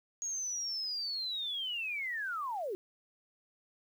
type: linear sweep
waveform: sine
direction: down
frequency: 6645 to 349.2 Hz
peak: -34 dBFS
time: 0.22-2.75 s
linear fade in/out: 0 ms
effects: 10-bit